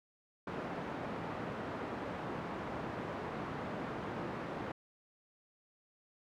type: band-pass noise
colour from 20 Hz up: pink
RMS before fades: -41 dBFS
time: 0.47-4.72 s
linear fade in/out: 5 ms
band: 150 to 1400 Hz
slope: 12 dB/octave
effects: none